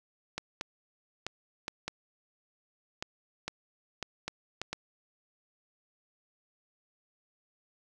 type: clicks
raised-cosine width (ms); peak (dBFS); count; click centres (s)
0.2; -17; 11; 0.38 / 0.611 / 1.266 / 1.681 / 1.88 / 3.025 / 3.48 / 4.027 / 4.28 / 4.616 / 4.73
effects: none